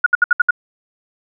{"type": "tone bursts", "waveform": "sine", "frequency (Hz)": 1444, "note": "F#6", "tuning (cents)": -43, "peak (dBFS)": -7, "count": 6, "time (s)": [0.04, 0.508], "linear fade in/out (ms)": 5, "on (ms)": 23, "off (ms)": 66, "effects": []}